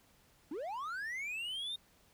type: linear sweep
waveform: triangle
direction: up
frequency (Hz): 262.9 to 3705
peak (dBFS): -36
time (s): 0.51-1.76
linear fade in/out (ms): 5
effects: pink hiss -67 dBFS RMS until 2.13 s